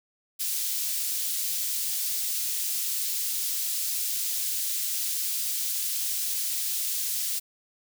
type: high-pass noise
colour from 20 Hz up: white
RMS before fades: -29 dBFS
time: 0.39-7.4 s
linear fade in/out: 20 ms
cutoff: 4000 Hz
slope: 12 dB/octave
effects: none